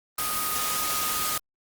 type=tone in noise; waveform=sine; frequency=1244.5 Hz; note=D#6; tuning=in tune; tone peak=-31 dBFS; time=0.18-1.38 s; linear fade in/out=5 ms; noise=white; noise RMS=-28 dBFS; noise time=0.18-1.38 s; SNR=-6 dB; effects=Opus 24 kbps